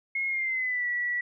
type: tone with pitch glide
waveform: sine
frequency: 2159 to 1945.8 Hz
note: C#7 to B6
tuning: -46 to -26 cents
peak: -26 dBFS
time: 0.15-1.21 s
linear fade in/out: 5 ms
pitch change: -180 cents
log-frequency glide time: 0.28-0.87 s
effects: none